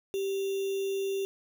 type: tone with sample-and-hold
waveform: sine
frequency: 390.4 Hz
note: G4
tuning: 7 cents flat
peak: -28 dBFS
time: 0.14-1.25 s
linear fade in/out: 0 ms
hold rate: 3150 Hz
effects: none